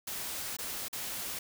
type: noise with dropouts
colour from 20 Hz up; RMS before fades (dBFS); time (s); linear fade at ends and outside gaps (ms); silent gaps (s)
white; -38; 0.07-1.39; 5; 0.568-0.586 / 0.884-0.928
effects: none